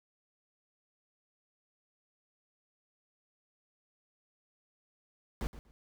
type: noise with echo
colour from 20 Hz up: brown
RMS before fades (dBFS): -34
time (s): 5.41-5.47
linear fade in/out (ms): 0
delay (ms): 120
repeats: 2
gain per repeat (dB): -14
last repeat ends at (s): 5.71
effects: none